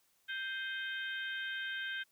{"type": "harmonic tone with a mistuned harmonic", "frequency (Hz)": 523.3, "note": "C5", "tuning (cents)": 0, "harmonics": [3, 4, 5, 6, 7], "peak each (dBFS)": [-38, -50, -50, -44, -50], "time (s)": [0.28, 2.04], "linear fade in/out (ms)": 20, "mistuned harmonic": 5, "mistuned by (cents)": -60, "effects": ["white hiss -73 dBFS RMS until 2.11 s"]}